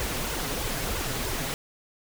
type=noise with flanger; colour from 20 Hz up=pink; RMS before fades=-30 dBFS; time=0-1.54 s; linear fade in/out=0 ms; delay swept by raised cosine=1.9 to 7.7 ms; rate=3.1 Hz; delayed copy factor=+0.9; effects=none